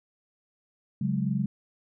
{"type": "chord", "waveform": "sine", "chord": "C# suspended fourth", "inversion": "none", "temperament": "equal", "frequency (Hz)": [138.59, 185, 207.7], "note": ["C#3", "F#3", "G#3"], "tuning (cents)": [0, 0, 0], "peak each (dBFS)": -29, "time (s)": [1.01, 1.46], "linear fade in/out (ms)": 5, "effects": []}